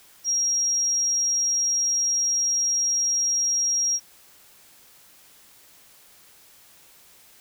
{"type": "tone", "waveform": "sine", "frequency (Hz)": 5630, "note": "F8", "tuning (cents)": 13, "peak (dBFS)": -20, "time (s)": [0.24, 4], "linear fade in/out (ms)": 50, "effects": ["white hiss -53 dBFS RMS until 7.4 s"]}